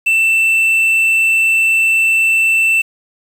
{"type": "tone with quantisation", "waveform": "triangle", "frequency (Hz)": 2668, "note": "E7", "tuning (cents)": 20, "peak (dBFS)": -8, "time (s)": [0.06, 2.82], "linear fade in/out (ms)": 10, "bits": 6, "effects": []}